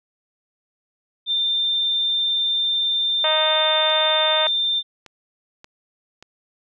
sine tone, 3589 Hz, A7, 34 cents sharp, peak -18 dBFS, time 1.26-4.83 s, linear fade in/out 50 ms
harmonic tone, 311.1 Hz, D#4, in tune, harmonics 2 / 3 / 4 / 5 / 6 / 7 / 8 / 9 / 10, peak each -22 / -26 / -28 / -30 / -32 / -33 / -34 / -35 / -36 dBFS, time 3.24-4.47 s, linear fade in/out 2 ms
click train, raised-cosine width 0.2 ms, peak -24 dBFS, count 5, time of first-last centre 3.9-6.226 s, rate 1.72 Hz
effects none

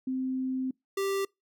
sine / square tone pair in turn, 259.9 / 392.2 Hz, C4 / G4, -11 / +1 cents, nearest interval perfect fifth, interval 712 cents, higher second, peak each -28 dBFS, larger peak neither, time 0.07-0.71 / 0.97-1.25 s, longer first, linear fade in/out 5 ms, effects noise-tail reverb RT60 0.2 s tail -26 dB re dry

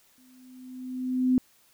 sine tone with exponential growth, 255 Hz, C4, 44 cents flat, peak -17 dBFS, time 0.18-1.38 s, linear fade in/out 0 ms, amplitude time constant 260 ms, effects white hiss -62 dBFS RMS until 1.73 s

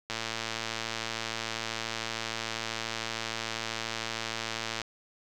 click train, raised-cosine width 0.2 ms, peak -15 dBFS, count 534, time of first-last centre 0.1-4.817 s, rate 113 Hz, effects none

